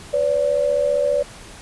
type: tone pair together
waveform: sine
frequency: 501 / 576 Hz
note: B4 / D5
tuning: +25 / -34 cents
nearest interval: major second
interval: 241 cents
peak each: -22 / -17 dBFS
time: 0.13-1.23 s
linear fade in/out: 10 ms
effects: pink hiss -40 dBFS RMS until 1.61 s + resampled to 24000 Hz